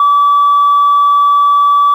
sine tone, 1151 Hz, D6, 35 cents flat, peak -4 dBFS, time 0-1.94 s, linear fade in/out 2 ms, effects tanh soft clip ceiling -3 dBFS + 7-bit

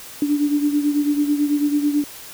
sine beating tone pair, 290.8 / 299.9 Hz, D4 / D4, -17 / +36 cents, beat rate 9.1 Hz, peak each -17 / -23 dBFS, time 0.22-2.04 s, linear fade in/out 2 ms, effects white hiss -38 dBFS RMS until 2.33 s

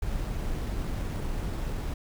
brown noise with sample-and-hold, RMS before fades -31 dBFS, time 0.02-1.94 s, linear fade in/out 5 ms, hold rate 8820 Hz, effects none

